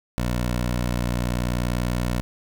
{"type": "tone", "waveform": "15% pulse", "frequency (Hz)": 60.5, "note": "B1", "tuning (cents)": -35, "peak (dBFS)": -16, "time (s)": [0.18, 2.21], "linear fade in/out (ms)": 0, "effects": []}